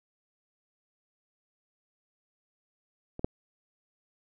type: clicks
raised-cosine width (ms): 2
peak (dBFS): -25 / -12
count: 2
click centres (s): 3.194 / 3.245
effects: none